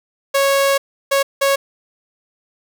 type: tone bursts at uneven times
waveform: sawtooth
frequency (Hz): 552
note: C#5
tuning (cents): -7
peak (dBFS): -9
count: 3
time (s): 0.34-0.78 / 1.11-1.23 / 1.41-1.56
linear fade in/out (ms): 10
effects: 7-bit